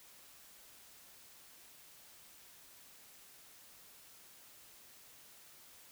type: silence
effects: white hiss -59 dBFS RMS until 5.91 s